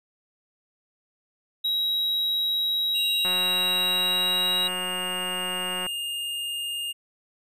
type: tone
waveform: triangle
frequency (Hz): 3845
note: B7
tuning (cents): -47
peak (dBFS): -21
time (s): 1.64-4.68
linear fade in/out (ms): 10
type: tone with pitch glide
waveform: square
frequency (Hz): 2779 to 2826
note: F7 to F7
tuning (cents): -9 to +20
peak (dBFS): -29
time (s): 2.94-6.93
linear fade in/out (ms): 20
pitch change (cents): +29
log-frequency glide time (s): 3.77-4.69
type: click train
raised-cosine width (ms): 0.5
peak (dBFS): -19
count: 477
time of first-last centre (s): 3.25-5.865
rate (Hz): 182
effects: none